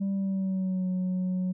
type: tone with pitch glide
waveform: sine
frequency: 196 to 183.93 Hz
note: G3 to F#3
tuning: 0 to -10 cents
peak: -23 dBFS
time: 0-1.53 s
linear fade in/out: 20 ms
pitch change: -110 cents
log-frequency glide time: 0.13-0.88 s
effects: tanh soft clip ceiling -25 dBFS